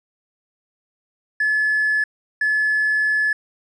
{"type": "tone pair in turn", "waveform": "triangle", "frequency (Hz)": [1719, 1719], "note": ["A6", "A6"], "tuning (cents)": [-41, -41], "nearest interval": "unison", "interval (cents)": 0, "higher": "neither", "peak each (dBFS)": -13, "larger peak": "neither", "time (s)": [[1.4, 2.04], [2.41, 3.33]], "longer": "second", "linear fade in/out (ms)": 5, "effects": ["tanh soft clip ceiling -13 dBFS", "resampled to 24000 Hz"]}